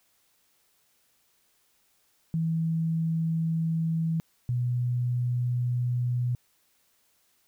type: tone pair in turn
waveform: sine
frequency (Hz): 163 / 122.85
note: E3 / B2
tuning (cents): -19 / -9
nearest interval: perfect fourth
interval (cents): 490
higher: first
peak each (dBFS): -24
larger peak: neither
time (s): 2.34-4.2 / 4.49-6.35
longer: neither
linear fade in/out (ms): 0
effects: white hiss -68 dBFS RMS until 7.47 s